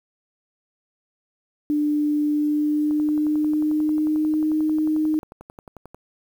sine tone with pitch glide, 297.1 to 309.5 Hz, D4 to D#4, +20 to -9 cents, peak -18 dBFS, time 1.7-5.19 s, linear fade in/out 0 ms, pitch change +71 cents, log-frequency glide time 2.3-4.52 s
click train, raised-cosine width 1 ms, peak -26 dBFS, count 35, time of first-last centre 2.91-5.946 s, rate 11.2 Hz
effects 8-bit

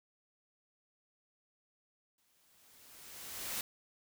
white noise with exponential growth, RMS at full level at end -37 dBFS, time 2.18-3.61 s, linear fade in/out 2 ms, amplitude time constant 310 ms, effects none

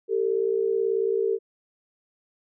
sine tone pair together, 392 / 450.4 Hz, G4 / A4, 0 / +40 cents, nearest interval major second, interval 240 cents, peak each -24 dBFS, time 0.08-1.39 s, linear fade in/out 50 ms, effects none

